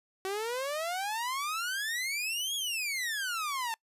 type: exponential two-way sweep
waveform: sawtooth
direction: up then down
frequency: 374.9 to 3373 to 882 Hz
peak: -28 dBFS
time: 0.25-3.74 s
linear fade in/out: 0 ms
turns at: 2.55 s
effects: noise-tail reverb RT60 0.1 s tail -25 dB re dry + resampled to 32000 Hz